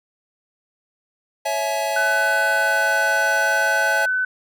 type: chord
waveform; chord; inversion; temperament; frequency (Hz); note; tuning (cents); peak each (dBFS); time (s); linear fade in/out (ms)
square; C# minor; none; equal with one note detuned; 554.4 / 659.3 / 847.6; C#5 / E5 / G#5; 0 / 0 / +35; -28 / -25 / -25; 1.45-4.06; 10
type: tone with pitch glide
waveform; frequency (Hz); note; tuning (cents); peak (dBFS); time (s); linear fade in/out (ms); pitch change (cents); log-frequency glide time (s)
sine; 1500 to 1508.7; F#6 to F#6; +23 to +33; -18; 1.96-4.25; 5; +10; 3.36-3.49
effects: none